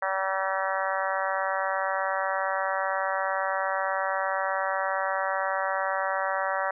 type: harmonic tone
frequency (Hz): 191.6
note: G3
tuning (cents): -39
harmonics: 3 / 4 / 5 / 6 / 7 / 8 / 9 / 10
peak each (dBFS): -31 / -32 / -33 / -34 / -34 / -35 / -36 / -36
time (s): 0.02-6.71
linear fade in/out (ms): 5
effects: none